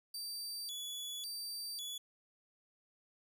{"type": "tone with vibrato", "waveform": "sawtooth", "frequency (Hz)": 3986, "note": "B7", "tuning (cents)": 15, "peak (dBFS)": -38, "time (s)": [0.14, 1.98], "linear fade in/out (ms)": 5, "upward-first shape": "square", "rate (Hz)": 0.91, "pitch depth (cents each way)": 270, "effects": []}